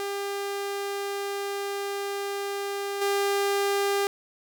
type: tone with level steps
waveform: sawtooth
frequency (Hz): 400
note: G4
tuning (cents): +35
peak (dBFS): -25 / -19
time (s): 0-4.07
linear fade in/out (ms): 0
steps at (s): 3.01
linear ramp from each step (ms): 10
effects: none